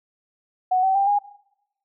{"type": "tone with pitch steps", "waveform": "sine", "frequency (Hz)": [740, 765.2, 791.3, 818.2], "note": ["F#5", "G5", "G5", "G#5"], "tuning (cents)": [0, -42, 16, -26], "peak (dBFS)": -16, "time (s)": [0.71, 1.19], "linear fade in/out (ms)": 10, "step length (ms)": 120, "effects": ["noise-tail reverb RT60 0.9 s tail -23 dB re dry"]}